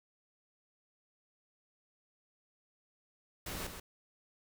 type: noise with echo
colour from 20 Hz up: pink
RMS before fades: -41 dBFS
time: 3.46-3.67 s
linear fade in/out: 5 ms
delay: 130 ms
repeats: 1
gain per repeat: -6 dB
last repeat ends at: 3.8 s
effects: none